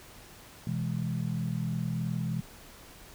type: chord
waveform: sine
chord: E major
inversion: second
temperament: equal with one note detuned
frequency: 125.34 / 164.81 / 207.7 Hz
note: B2 / E3 / G#3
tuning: +26 / 0 / 0 cents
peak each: -33 / -32 / -36 dBFS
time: 0.67-2.41 s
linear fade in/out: 2 ms
effects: pink hiss -51 dBFS RMS until 3.14 s